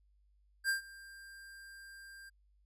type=tone with ADSR envelope; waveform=square; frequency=1591 Hz; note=G6; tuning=25 cents sharp; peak=-29 dBFS; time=0.64-2.3 s; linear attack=51 ms; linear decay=120 ms; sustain=-22 dB; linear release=16 ms; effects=added 50 Hz sine -66 dBFS peak until 2.65 s + resampled to 32000 Hz